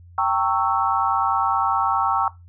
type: chord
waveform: sine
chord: G diminished seventh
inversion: none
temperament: equal with one note detuned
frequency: 784 / 913.7 / 1108.7 / 1318.5 Hz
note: G5 / Bb5 / Db6 / Fb6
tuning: 0 / -35 / 0 / 0 cents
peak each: -23 dBFS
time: 0.18-2.28 s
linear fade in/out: 2 ms
effects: noise-tail reverb RT60 0.2 s tail -18 dB re dry + added 87 Hz sine -43 dBFS peak until 2.48 s